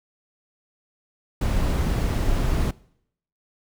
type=noise; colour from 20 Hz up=brown; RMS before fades=-22 dBFS; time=1.41-2.71 s; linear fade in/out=5 ms; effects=noise-tail reverb RT60 0.7 s tail -22 dB re dry